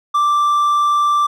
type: tone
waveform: triangle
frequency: 1174.7 Hz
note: D6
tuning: in tune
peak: -10 dBFS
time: 0.14-1.27 s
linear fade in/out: 10 ms
effects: none